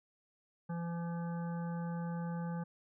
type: harmonic tone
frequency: 170 Hz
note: F3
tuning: 46 cents flat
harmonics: 1 / 3 / 5 / 7 / 9 / 10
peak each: -36 / -48 / -48 / -54 / -55 / -64 dBFS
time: 0.69-2.64 s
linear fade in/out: 10 ms
effects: none